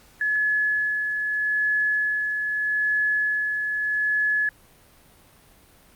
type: tone with tremolo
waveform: sine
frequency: 1705 Hz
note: G#6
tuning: 45 cents sharp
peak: -19 dBFS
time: 0.21-4.49 s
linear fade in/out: 2 ms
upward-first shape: sine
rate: 0.8 Hz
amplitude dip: 40%
effects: pink hiss -54 dBFS RMS until 5.95 s + Opus 48 kbps